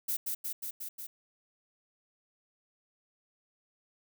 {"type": "noise with echo", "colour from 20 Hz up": "violet", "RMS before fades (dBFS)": -32, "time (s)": [0.08, 0.17], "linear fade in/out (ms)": 10, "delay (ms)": 180, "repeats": 5, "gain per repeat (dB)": -2, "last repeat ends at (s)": 1.07, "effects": []}